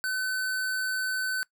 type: tone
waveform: square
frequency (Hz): 1517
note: F#6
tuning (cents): +43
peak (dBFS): -28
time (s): 0.04-1.43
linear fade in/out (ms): 0
effects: noise-tail reverb RT60 0.1 s tail -22 dB re dry